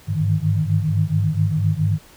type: tone cluster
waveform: sine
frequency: 99.5 / 103.9 / 151.5 / 158.9 Hz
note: G2 / G#2 / D#3 / D#3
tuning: +26 / +1 / -46 / +37 cents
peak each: -22 dBFS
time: 0.07-1.99 s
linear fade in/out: 50 ms
effects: pink hiss -48 dBFS RMS until 2.16 s